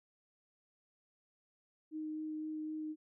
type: tone with vibrato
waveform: sine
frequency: 310 Hz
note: D#4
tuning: 6 cents flat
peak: -38 dBFS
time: 1.91-2.96 s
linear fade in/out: 50 ms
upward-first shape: sine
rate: 3.9 Hz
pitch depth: 8 cents each way
effects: none